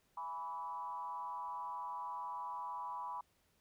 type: tone with frequency modulation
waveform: sine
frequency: 987.8 Hz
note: B5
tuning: in tune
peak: -40 dBFS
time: 0.17-3.21 s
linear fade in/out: 5 ms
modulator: 158 Hz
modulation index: 0.85
effects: pink hiss -75 dBFS RMS until 3.6 s